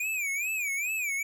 square tone with vibrato, 2395 Hz, D7, 33 cents sharp, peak -29 dBFS, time 0-1.23 s, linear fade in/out 5 ms, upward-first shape sine, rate 2.4 Hz, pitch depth 160 cents each way, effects none

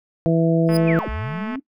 harmonic tone, 164.81 Hz, E3, in tune, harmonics 1 / 2 / 3 / 4, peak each -17 / -20 / -22 / -23 dBFS, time 0.26-0.99 s, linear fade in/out 0 ms
sawtooth tone with exponential growth, 4978 Hz, D#8, in tune, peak -21 dBFS, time 0.66-0.77 s, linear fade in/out 5 ms, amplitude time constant 22 ms
click train, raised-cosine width 0.5 ms, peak -18 dBFS, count 189, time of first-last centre 0.69-1.556 s, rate 217 Hz
sine linear two-way sweep, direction down then up, 2607 to 47.78 to 281 Hz, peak -25 dBFS, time 0.87-1.6 s, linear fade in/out 10 ms, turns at 1.09 s
effects noise-tail reverb RT60 0.1 s tail -18 dB re dry

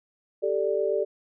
sine chord, G suspended second, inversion none, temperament equal, 392 / 440 / 587.3 Hz, G4 / A4 / D5, 0 / 0 / 0 cents, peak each -27 dBFS, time 0.42-1.05 s, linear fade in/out 20 ms, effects none

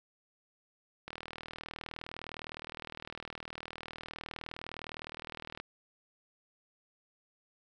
click train, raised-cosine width 0.3 ms, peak -25 dBFS, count 180, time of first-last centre 1.08-5.6 s, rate 39.6 Hz, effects none

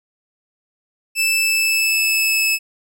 sawtooth tone with pitch glide, 2637 to 2604 Hz, E7 to E7, 0 to -22 cents, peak -12 dBFS, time 1.15-2.59 s, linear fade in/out 50 ms, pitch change -22 cents, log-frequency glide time 1.37-2.44 s, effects none

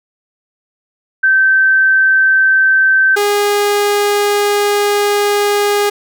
sine / sawtooth tone pair in turn, 1549 / 410.3 Hz, G6 / G#4, -21 / -21 cents, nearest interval octave + major seventh, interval 2300 cents, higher first, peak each -7 dBFS, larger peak neither, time 1.23-3.16 / 3.16-5.9 s, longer second, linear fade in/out 10 ms, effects none

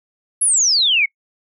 sine exponential sweep, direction down, 11150 to 2143 Hz, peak -12 dBFS, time 0.41-1.06 s, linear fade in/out 10 ms, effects noise-tail reverb RT60 0.1 s tail -25 dB re dry

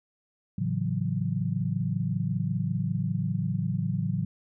sine chord, F# minor seventh, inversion first, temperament equal with one note detuned, 110 / 139.56 / 164.81 / 185 Hz, A2 / C#3 / E3 / F#3, 0 / +12 / 0 / 0 cents, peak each -31 dBFS, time 0.58-4.25 s, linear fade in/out 5 ms, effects none

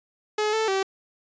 sawtooth tone with pitch steps, 424.8 / 440.9 / 385.9 Hz, G#4 / A4 / G4, +39 / +4 / -27 cents, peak -18 dBFS, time 0.38-0.83 s, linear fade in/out 5 ms, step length 150 ms, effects resampled to 16000 Hz

